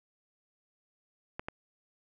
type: clicks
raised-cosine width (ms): 0.5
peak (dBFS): -21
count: 2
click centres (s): 1.395 / 1.485
effects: none